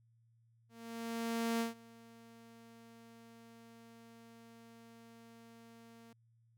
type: tone with ADSR envelope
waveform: sawtooth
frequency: 230 Hz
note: A#3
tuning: 23 cents flat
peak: -28 dBFS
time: 0.69-6.13 s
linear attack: 910 ms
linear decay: 140 ms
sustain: -24 dB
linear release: 5 ms
effects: added 115 Hz sine -67 dBFS peak until 6.57 s